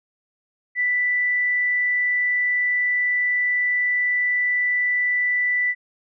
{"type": "tone", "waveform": "sine", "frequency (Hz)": 1978, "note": "B6", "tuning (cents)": 2, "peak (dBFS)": -18, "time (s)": [0.75, 5.75], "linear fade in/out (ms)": 50, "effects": []}